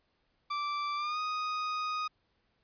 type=tone with pitch glide; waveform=40% pulse; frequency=1169 to 1245.7 Hz; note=D6 to D#6; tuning=-8 to +2 cents; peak=-31 dBFS; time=0.5-2.08 s; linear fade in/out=10 ms; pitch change=+110 cents; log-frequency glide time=0.96-1.19 s; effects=pink hiss -75 dBFS RMS until 2.63 s + resampled to 11025 Hz